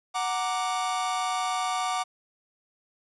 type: chord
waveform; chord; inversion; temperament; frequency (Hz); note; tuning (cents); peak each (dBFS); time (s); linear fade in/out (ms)
45% pulse; Gb augmented; none; equal; 740 / 932.3 / 1174.7; Gb5 / Bb5 / D6; 0 / 0 / 0; -29 / -35 / -30; 0.14-2.04; 20
effects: resampled to 24000 Hz + 10-bit